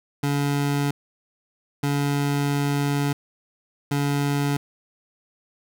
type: tone bursts at uneven times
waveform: 25% pulse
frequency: 142.6 Hz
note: C#3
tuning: 49 cents sharp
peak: -17 dBFS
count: 3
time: 0.23-0.91 / 1.83-3.13 / 3.91-4.57 s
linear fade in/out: 5 ms
effects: none